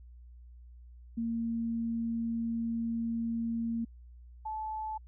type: tone pair in turn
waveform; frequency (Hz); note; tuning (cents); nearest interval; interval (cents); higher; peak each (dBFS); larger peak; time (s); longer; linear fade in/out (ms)
sine; 230 / 868.4; A#3 / A5; -23 / -23; octave + major seventh; 2300; second; -30 / -34; first; 1.17-3.85 / 4.45-4.98; first; 10
effects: added 60 Hz sine -49 dBFS peak until 5.07 s